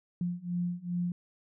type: beating tone pair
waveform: sine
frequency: 174.61 / 177.11 Hz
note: F3 / F3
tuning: 0 / +25 cents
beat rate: 2.5 Hz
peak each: -34 / -33 dBFS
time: 0.21-1.12 s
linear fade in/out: 2 ms
effects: none